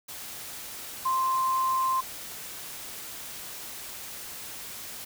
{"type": "tone in noise", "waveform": "sine", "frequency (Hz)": 1046.5, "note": "C6", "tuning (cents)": 0, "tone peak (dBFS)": -23, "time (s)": [1.05, 2.01], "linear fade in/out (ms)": 10, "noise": "white", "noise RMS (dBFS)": -40, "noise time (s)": [0.08, 5.05], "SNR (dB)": 14, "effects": []}